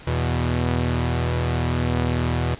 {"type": "tone pair together", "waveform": "sawtooth", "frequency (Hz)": [81.7, 122.16], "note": ["E2", "B2"], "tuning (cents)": [-15, -18], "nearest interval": "perfect fifth", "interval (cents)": 697, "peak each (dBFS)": -19, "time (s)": [0.07, 2.55], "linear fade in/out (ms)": 5, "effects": ["pink hiss -43 dBFS RMS until 2.59 s", "resampled to 8000 Hz"]}